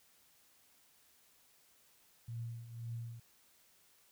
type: tone with tremolo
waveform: sine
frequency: 116.54 Hz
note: A#2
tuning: in tune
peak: -38 dBFS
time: 2.28-3.2 s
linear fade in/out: 5 ms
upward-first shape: triangle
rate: 1.9 Hz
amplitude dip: 75%
effects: white hiss -68 dBFS RMS until 4.11 s